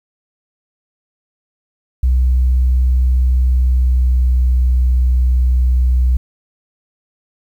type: tone with pitch glide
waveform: sine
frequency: 63.2 to 62.55 Hz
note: B1 to B1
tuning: +41 to +23 cents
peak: -8 dBFS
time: 2.03-6.17 s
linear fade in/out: 5 ms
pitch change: -18 cents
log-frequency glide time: 3.46-4.29 s
effects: tanh soft clip ceiling -7 dBFS + 8-bit